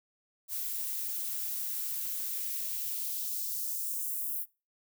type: noise with high-pass filter sweep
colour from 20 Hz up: violet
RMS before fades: -35 dBFS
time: 0.48-4.46 s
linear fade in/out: 50 ms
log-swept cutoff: 230 to 12000 Hz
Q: 1.2
effects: noise-tail reverb RT60 0.3 s tail -23 dB re dry